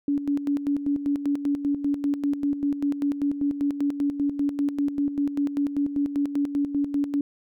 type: tone with tremolo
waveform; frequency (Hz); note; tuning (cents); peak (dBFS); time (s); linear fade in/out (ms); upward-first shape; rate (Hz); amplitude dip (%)
sine; 285; C#4; +48; -20; 0.08-7.21; 2; square; 5.1; 65
effects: none